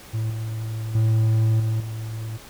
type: tone with level steps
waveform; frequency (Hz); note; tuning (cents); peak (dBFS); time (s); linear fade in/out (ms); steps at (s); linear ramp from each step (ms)
triangle; 110.9; A2; +14; -20 / -24 / -14 / -18 / -26; 0.13-2.38; 20; 0.3 / 0.95 / 1.6 / 1.8; 2
effects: pink hiss -44 dBFS RMS until 2.49 s